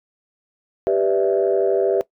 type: chord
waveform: sine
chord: E minor seventh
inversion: first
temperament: equal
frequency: 392 / 493.9 / 587.3 / 659.3 Hz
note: G4 / B4 / D5 / E5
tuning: 0 / 0 / 0 / 0 cents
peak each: -18 / -21 / -23 / -21 dBFS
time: 0.87-2.01 s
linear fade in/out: 0 ms
effects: noise-tail reverb RT60 0.1 s tail -19 dB re dry + tanh soft clip ceiling -7 dBFS